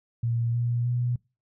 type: tone with pitch steps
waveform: sine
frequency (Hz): 117.1 / 119.56 / 122.07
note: A#2 / A#2 / B2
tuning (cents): +8 / +44 / -20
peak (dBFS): -23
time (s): 0.23-1.16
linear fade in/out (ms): 5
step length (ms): 310
effects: noise-tail reverb RT60 0.3 s tail -25 dB re dry